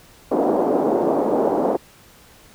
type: band-pass noise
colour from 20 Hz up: pink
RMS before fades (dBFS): -19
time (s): 0.31-1.77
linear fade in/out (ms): 10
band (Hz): 270 to 760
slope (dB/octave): 24
effects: pink hiss -49 dBFS RMS until 2.54 s